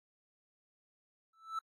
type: tone with exponential growth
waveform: triangle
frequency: 1318.5 Hz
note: E6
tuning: in tune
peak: -30 dBFS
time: 1.33-1.59 s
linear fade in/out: 5 ms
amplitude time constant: 55 ms
effects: AAC 32 kbps